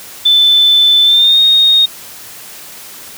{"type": "tone with pitch glide", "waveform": "sine", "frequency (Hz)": [3520, 3714], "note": ["A7", "A#7"], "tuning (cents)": [0, -7], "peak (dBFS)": -5, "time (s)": [0.25, 1.86], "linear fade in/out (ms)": 10, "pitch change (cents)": 93, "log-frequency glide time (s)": [1.04, 1.4], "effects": ["white hiss -32 dBFS RMS until 3.17 s", "high-pass 60 Hz 12 dB/octave"]}